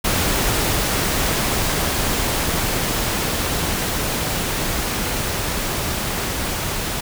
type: noise with level ramp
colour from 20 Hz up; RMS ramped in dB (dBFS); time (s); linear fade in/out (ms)
pink; -19 to -24; 0.04-7.01; 10
effects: none